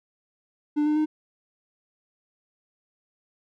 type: tone with pitch steps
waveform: triangle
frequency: 297 / 302.2 / 307.5 Hz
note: D4 / D4 / D#4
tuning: +20 / +50 / -20 cents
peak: -18 dBFS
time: 0.76-1.06 s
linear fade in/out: 20 ms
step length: 100 ms
effects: none